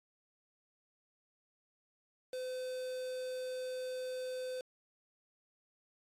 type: tone with quantisation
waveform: triangle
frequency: 510 Hz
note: C5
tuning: 44 cents flat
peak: -36 dBFS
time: 2.33-4.61 s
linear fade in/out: 2 ms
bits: 8
effects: low-pass 11000 Hz 12 dB/octave + AAC 64 kbps